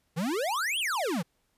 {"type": "exponential two-way sweep", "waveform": "square", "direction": "up then down", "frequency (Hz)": [148.3, 3400, 148.3], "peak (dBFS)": -28, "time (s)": [0.16, 1.23], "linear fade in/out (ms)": 20, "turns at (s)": 0.79, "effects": ["pink hiss -73 dBFS RMS until 1.57 s", "resampled to 32000 Hz"]}